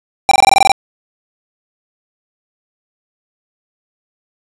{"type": "tone bursts", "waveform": "square", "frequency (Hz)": 788, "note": "G5", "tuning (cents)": 9, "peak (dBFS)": -5, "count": 10, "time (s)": [0.29, 0.718], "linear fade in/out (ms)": 0, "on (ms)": 23, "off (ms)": 22, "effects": ["resampled to 22050 Hz", "7-bit"]}